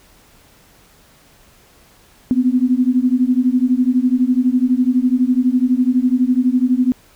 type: beating tone pair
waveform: sine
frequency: 246.4 / 258.4 Hz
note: B3 / C4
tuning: -4 / -21 cents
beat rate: 12 Hz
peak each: -15 dBFS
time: 2.31-6.92 s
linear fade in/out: 0 ms
effects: pink hiss -50 dBFS RMS until 7.15 s